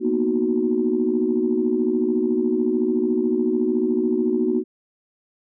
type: chord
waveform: sine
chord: B major seventh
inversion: third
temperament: equal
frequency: 233.1 / 246.9 / 311.1 / 370 Hz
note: A#3 / B3 / D#4 / F#4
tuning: 0 / 0 / 0 / 0 cents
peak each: -24 / -24 / -24 / -21 dBFS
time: 0-4.64 s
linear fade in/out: 50 ms
effects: tanh soft clip ceiling -8 dBFS